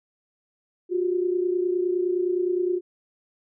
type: tone pair together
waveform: sine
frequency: 356.3 / 386 Hz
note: F4 / G4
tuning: +35 / -27 cents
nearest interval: minor second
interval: 138 cents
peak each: -22 / -28 dBFS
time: 0.89-2.81 s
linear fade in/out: 50 ms
effects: none